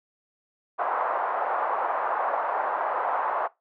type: band-pass noise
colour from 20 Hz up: pink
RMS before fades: -27 dBFS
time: 0.78-3.48 s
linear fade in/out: 20 ms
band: 670 to 1200 Hz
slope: 24 dB/octave
effects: noise-tail reverb RT60 0.2 s tail -21 dB re dry